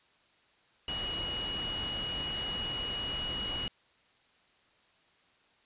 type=tone in noise; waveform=sine; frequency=2905 Hz; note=F#7; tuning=32 cents flat; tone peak=-34 dBFS; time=0.88-3.68 s; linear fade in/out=2 ms; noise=pink; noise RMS=-40 dBFS; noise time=0.88-3.68 s; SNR=+3 dB; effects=white hiss -66 dBFS RMS until 5.65 s + resampled to 8000 Hz